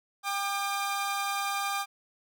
sawtooth tone pair together, 796.4 / 1200 Hz, G5 / D6, +27 / +37 cents, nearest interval perfect fifth, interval 710 cents, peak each -28 dBFS, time 0.23-1.86 s, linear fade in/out 50 ms, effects none

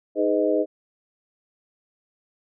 harmonic tone with a mistuned harmonic, 103.83 Hz, G#2, in tune, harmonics 3 / 4 / 5 / 6, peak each -24 / -24 / -24 / -24 dBFS, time 0.15-0.66 s, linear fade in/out 50 ms, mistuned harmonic 5, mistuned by -45 cents, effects none

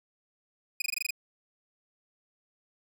sawtooth tone bursts, 2477 Hz, D#7, 8 cents flat, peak -24 dBFS, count 8, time 0.8-1.107 s, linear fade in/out 5 ms, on 20 ms, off 21 ms, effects none

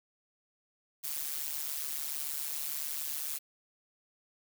blue noise with amplitude modulation, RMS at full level -33 dBFS, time 1.03-3.39 s, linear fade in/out 20 ms, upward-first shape sine, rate 147 Hz, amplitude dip 85%, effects none

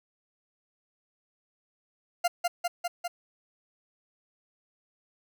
40% pulse tone with echo, 698.5 Hz, F5, in tune, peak -21 dBFS, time 2.24-2.28 s, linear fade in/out 10 ms, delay 200 ms, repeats 4, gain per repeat -2 dB, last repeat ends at 3.08 s, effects none

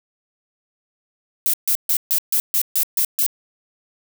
violet noise bursts, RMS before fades -18 dBFS, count 9, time 1.46-3.264 s, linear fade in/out 0 ms, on 76 ms, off 140 ms, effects none

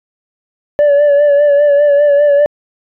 sine tone with vibrato, 578 Hz, D5, 28 cents flat, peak -3 dBFS, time 0.79-2.46 s, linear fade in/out 0 ms, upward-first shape sine, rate 5 Hz, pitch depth 38 cents each way, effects tanh soft clip ceiling -5 dBFS

